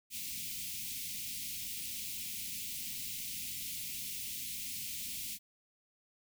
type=band-stop noise; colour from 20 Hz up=white; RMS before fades=-41 dBFS; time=0.1-5.39 s; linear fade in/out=50 ms; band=270 to 2200 Hz; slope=48 dB/octave; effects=none